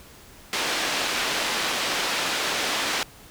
white band-pass noise, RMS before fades -26 dBFS, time 0.53-3.03 s, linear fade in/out 0 ms, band 250 to 4000 Hz, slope 12 dB/octave, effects pink hiss -48 dBFS RMS until 3.3 s

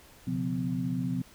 sine tone cluster, 126.7 / 141.9 / 176.7 / 254 Hz, B2 / C#3 / F3 / B3, +45 / +41 / +21 / +49 cents, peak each -34 / -40 / -32 / -32 dBFS, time 0.27-1.22 s, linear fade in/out 5 ms, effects pink hiss -55 dBFS RMS until 1.34 s

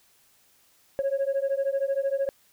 sine beating tone pair, 542 / 555 Hz, C#5 / C#5, -39 / +2 cents, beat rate 13 Hz, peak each -25 dBFS, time 0.99-2.29 s, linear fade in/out 0 ms, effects tanh soft clip ceiling -20 dBFS + white hiss -62 dBFS RMS until 2.52 s

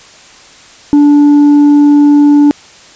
sine tone with tanh clipping, 291 Hz, D4, 16 cents flat, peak -3 dBFS, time 0.93-2.51 s, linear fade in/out 0 ms, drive 3 dB, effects white hiss -37 dBFS RMS until 2.95 s + resampled to 16000 Hz

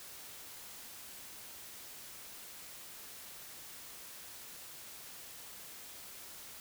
silence, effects white hiss -50 dBFS RMS until 6.6 s

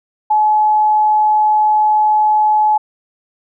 sine tone, 853 Hz, G#5, 46 cents sharp, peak -9 dBFS, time 0.3-2.78 s, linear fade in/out 10 ms, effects none

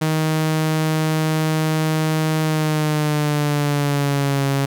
sawtooth tone with pitch glide, 157 to 138.26 Hz, D#3 to C#3, +16 to -4 cents, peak -13 dBFS, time 0.01-4.66 s, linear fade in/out 10 ms, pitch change -220 cents, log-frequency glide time 2.42-4.46 s, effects none

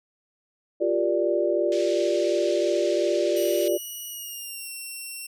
sine chord, G minor seventh, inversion third, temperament equal, 349.2 / 392 / 466.2 / 587.3 Hz, F4 / G4 / Bb4 / D5, 0 / 0 / 0 / 0 cents, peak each -25 / -27 / -30 / -24 dBFS, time 0.8-3.78 s, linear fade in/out 20 ms
pink band-pass noise, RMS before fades -40 dBFS, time 1.72-3.68 s, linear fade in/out 0 ms, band 2300 to 6500 Hz, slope 24 dB/octave
5% pulse tone with pitch glide, 2915 to 2720 Hz, F#7 to F7, -26 to -46 cents, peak -26 dBFS, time 3.36-5.27 s, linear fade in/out 10 ms, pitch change -120 cents, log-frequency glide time 4.1-4.7 s
effects none

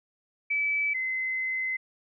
sine tone pair in turn, 2302 / 2051 Hz, D7 / C7, -35 / -35 cents, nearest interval major second, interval 200 cents, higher first, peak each -24 / -27 dBFS, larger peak first, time 0.5-0.94 / 0.94-1.77 s, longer second, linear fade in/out 10 ms, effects none

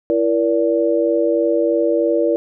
sine tone cluster, 333.8 / 473.9 / 577 Hz, E4 / A#4 / D5, +22 / +28 / -31 cents, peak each -18 dBFS, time 0.1-2.36 s, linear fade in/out 0 ms, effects none

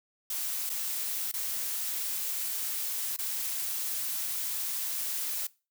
blue noise with dropouts, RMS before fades -33 dBFS, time 0.3-5.47 s, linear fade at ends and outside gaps 5 ms, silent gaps 0.695-0.699 / 1.316-1.338 / 3.165-3.187 s, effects noise-tail reverb RT60 0.3 s tail -21 dB re dry

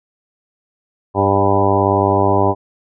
harmonic tone with a mistuned harmonic, 98.8 Hz, G2, 14 cents sharp, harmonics 1 / 2 / 3 / 4 / 5 / 6 / 7 / 8 / 9 / 10, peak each -19 / -24 / -21 / -18 / -24 / -20 / -23 / -20 / -22 / -20 dBFS, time 1.14-2.55 s, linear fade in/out 50 ms, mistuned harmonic 6, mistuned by +16 cents, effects none

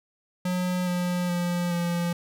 square tone with pitch steps, 181 / 178.2 / 175.44 / 172.73 Hz, F#3 / F3 / F3 / F3, -38 / +35 / +8 / -19 cents, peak -25 dBFS, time 0.45-2.13 s, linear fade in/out 5 ms, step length 420 ms, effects none

